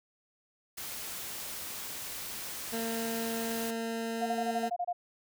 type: noise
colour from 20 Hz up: white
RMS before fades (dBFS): -40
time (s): 0.77-3.71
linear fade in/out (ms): 10
type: tone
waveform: 20% pulse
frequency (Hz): 227.9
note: A#3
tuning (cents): -39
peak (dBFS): -28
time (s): 2.72-4.7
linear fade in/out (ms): 20
type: tone bursts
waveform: sine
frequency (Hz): 707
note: F5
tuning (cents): +21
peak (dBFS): -29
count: 9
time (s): 4.21-4.93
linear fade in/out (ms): 10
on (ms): 56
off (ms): 27
effects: none